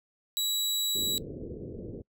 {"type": "tone", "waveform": "sawtooth", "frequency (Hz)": 3900, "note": "B7", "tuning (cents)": -23, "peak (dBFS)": -24, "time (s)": [0.37, 1.18], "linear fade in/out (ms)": 0}
{"type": "low-pass noise", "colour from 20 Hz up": "white", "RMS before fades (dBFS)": -40, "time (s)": [0.95, 2.02], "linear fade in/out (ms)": 5, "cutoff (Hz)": 480, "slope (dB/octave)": 48}
{"effects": ["noise-tail reverb RT60 0.1 s tail -25 dB re dry"]}